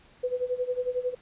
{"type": "tone with tremolo", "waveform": "sine", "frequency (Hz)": 499.1, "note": "B4", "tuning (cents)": 18, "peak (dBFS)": -23, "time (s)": [0.23, 1.15], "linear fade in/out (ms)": 10, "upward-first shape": "sine", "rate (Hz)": 11, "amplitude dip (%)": 85, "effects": ["pink hiss -57 dBFS RMS until 1.21 s", "resampled to 8000 Hz"]}